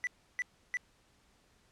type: tone bursts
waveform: triangle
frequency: 1975.5 Hz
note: B6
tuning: in tune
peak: -29 dBFS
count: 3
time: 0.04-0.77 s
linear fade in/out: 0 ms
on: 30 ms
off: 320 ms
effects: pink hiss -68 dBFS RMS until 1.71 s + low-pass 9000 Hz 12 dB/octave